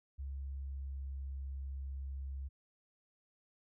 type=tone with pitch glide; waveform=sine; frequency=68.4 to 67.77 Hz; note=C#2 to C#2; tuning=-23 to -39 cents; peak=-39 dBFS; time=0.18-2.49 s; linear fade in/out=20 ms; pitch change=-16 cents; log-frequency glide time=0.36-1.2 s; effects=none